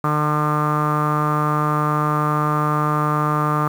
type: tone with low-pass filter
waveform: sawtooth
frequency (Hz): 150.4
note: D3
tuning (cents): +42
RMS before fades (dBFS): -19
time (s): 0.04-3.68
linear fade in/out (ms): 2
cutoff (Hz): 1200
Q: 7.6
effects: 7-bit